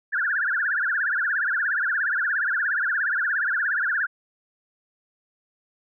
sine tone with vibrato, 1571 Hz, G6, 3 cents sharp, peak -21 dBFS, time 0.12-4.07 s, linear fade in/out 20 ms, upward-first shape triangle, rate 17 Hz, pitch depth 250 cents each way, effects none

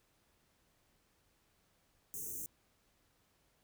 white band-stop noise, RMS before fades -43 dBFS, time 2.14-2.46 s, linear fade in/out 0 ms, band 460 to 6000 Hz, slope 96 dB/octave, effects pink hiss -74 dBFS RMS until 3.63 s

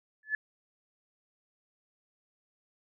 sine tone with exponential growth, 1726 Hz, A6, 34 cents flat, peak -23 dBFS, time 0.23-0.35 s, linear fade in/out 2 ms, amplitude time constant 24 ms, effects none

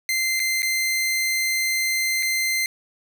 sawtooth tone with dropouts, 2080 Hz, C7, 11 cents flat, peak -17 dBFS, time 0.09-2.66 s, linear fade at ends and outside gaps 1 ms, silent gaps 0.395-0.4 / 0.621-0.629 / 2.226-2.229 s, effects none

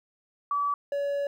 sine / triangle tone pair in turn, 1148 / 566.8 Hz, D6 / C#5, -40 / +38 cents, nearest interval octave, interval 1222 cents, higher first, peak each -24 dBFS, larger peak neither, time 0.51-0.74 / 0.92-1.27 s, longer second, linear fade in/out 2 ms, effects 11-bit

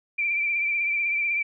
sine tone with vibrato, 2349 Hz, D7, in tune, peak -22 dBFS, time 0.18-1.43 s, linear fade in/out 10 ms, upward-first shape triangle, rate 16 Hz, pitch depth 47 cents each way, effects none

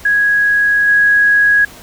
sine tone with level steps, 1660 Hz, G#6, 1 cent flat, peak -9 / -7 dBFS, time 0.05-1.65 s, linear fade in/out 5 ms, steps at 0.87 s, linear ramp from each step 20 ms, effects pink hiss -37 dBFS RMS until 1.82 s

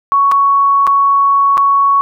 sine tone with dropouts, 1114 Hz, C#6, 8 cents sharp, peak -7 dBFS, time 0.12-2.01 s, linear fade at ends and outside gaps 0 ms, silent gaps 0.315-0.319 / 0.868-0.874 / 1.572-1.578 s, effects none

